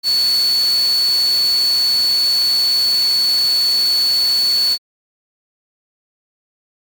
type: tone in noise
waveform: sine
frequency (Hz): 4435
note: C#8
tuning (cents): 0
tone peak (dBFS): -12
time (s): 0.03-4.78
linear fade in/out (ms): 50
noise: white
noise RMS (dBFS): -28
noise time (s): 0.03-4.78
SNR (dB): +13
effects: MP3 96 kbps